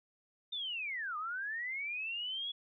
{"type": "linear two-way sweep", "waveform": "sine", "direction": "down then up", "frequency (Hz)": [3643, 1190, 3395], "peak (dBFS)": -36, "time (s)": [0.52, 2.52], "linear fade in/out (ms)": 10, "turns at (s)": 1.17, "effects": []}